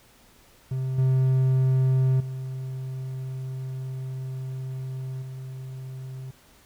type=tone with level steps; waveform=triangle; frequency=130.81 Hz; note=C3; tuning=in tune; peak=-23 / -16 / -28 / -32 dBFS; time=0.71-6.31 s; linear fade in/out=5 ms; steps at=0.98 / 2.2 / 5.22 s; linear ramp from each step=5 ms; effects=pink hiss -56 dBFS RMS until 6.65 s